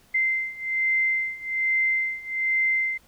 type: beating tone pair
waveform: sine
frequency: 2079 / 2080.2 Hz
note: C7 / C7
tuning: -12 / -11 cents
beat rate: 1.2 Hz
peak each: -26 / -24 dBFS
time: 0.14-2.98 s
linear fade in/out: 10 ms
effects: pink hiss -58 dBFS RMS until 3.07 s